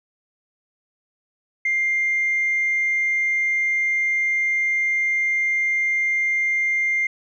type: tone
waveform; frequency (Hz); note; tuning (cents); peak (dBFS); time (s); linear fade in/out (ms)
sine; 2100; C7; +6; -17; 1.65-7.07; 5
effects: tanh soft clip ceiling -14 dBFS